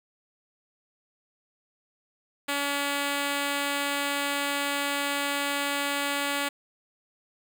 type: tone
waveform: 5% pulse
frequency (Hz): 283.9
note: C#4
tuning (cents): +41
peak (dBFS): -15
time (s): 2.48-6.49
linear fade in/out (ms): 10
effects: none